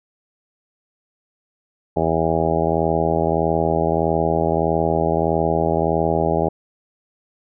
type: harmonic tone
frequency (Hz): 81.6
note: E2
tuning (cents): -17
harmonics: 1 / 2 / 3 / 4 / 5 / 6 / 7 / 8 / 9 / 10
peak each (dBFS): -28 / -24 / -29 / -26 / -23 / -27 / -25 / -24 / -28 / -25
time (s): 1.96-6.49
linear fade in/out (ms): 10
effects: none